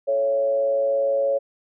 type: tone with frequency modulation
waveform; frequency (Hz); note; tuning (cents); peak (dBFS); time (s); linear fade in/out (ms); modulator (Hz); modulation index
sine; 554.4; C#5; 0; -18; 0.07-1.39; 20; 117; 0.44
effects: none